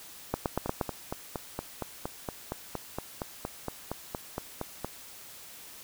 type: two click trains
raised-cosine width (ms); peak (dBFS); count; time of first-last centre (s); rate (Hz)
1; -18 / -13; 19 / 5; 0.66-4.846 / 0.34-0.812; 4.3 / 8.47
effects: white hiss -48 dBFS RMS until 5.83 s